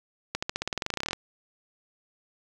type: accelerating click train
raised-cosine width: 0.2 ms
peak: -11 dBFS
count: 19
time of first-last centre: 0.35-1.131 s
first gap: 75 ms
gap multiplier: 0.93
effects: 8-bit